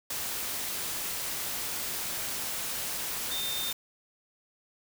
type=tone in noise; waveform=sine; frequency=3625 Hz; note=A#7; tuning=49 cents flat; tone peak=-33 dBFS; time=3.31-3.72 s; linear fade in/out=5 ms; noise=white; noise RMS=-34 dBFS; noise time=0.1-3.73 s; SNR=-2 dB; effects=none